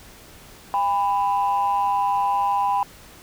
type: tone pair together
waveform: sine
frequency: 804 / 994.7 Hz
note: G5 / B5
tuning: +44 / +12 cents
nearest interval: major third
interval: 368 cents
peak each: -20 dBFS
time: 0.74-2.83 s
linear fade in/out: 0 ms
effects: tanh soft clip ceiling -13 dBFS + pink hiss -46 dBFS RMS until 3.22 s